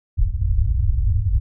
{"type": "low-pass noise", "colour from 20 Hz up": "white", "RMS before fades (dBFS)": -18, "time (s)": [0.17, 1.4], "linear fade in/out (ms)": 20, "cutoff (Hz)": 100, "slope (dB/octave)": 48, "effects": []}